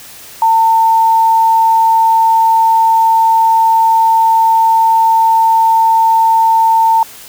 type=tone; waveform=sine; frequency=900 Hz; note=A5; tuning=39 cents sharp; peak=-6 dBFS; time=0.42-7.03 s; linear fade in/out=2 ms; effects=white hiss -34 dBFS RMS until 7.28 s